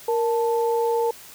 sine tone pair together, 466.5 / 880 Hz, A#4 / A5, +1 / 0 cents, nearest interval major seventh, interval 1099 cents, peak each -20 / -25 dBFS, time 0.08-1.11 s, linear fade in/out 5 ms, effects white hiss -44 dBFS RMS until 1.34 s

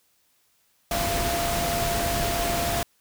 sine tone in noise, 688 Hz, F5, 26 cents flat, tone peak -27 dBFS, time 0.91-2.83 s, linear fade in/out 2 ms, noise pink, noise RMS -27 dBFS, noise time 0.91-2.83 s, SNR -3 dB, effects white hiss -66 dBFS RMS until 3 s

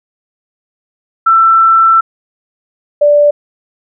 sine tone pair in turn, 1336 / 585.9 Hz, E6 / D5, +23 / -4 cents, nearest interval octave + major second, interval 1427 cents, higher first, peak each -4 dBFS, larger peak neither, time 1.26-2.01 / 3.01-3.31 s, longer first, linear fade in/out 10 ms, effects none

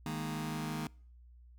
sawtooth chord, D# suspended fourth, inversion none, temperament just, 155.56 / 207.4 / 233.3 Hz, D#3 / G#3 / A#3, 0 / -2 / +2 cents, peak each -34 / -39 / -36 dBFS, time 0.06-0.87 s, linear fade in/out 2 ms, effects noise-tail reverb RT60 0.5 s tail -25 dB re dry + added 60 Hz sine -54 dBFS peak until 1.58 s

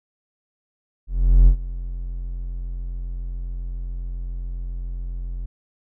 triangle tone with ADSR envelope, 43.65 Hz, F1, in tune, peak -5 dBFS, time 1.07-5.46 s, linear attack 400 ms, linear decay 90 ms, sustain -19 dB, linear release 4 ms, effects none

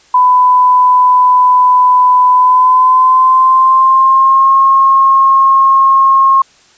sine tone with pitch glide, 1000 to 1078 Hz, B5 to C#6, +21 to -49 cents, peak -4 dBFS, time 0.14-6.42 s, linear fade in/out 5 ms, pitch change +130 cents, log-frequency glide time 2.3-4.55 s, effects white hiss -46 dBFS RMS until 6.77 s + resampled to 16000 Hz

